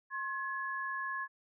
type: tone pair together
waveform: sine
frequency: 1071 / 1694.7 Hz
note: C6 / G#6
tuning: +40 / +35 cents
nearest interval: minor sixth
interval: 795 cents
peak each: -38 / -37 dBFS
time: 0.1-1.28 s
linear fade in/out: 50 ms
effects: none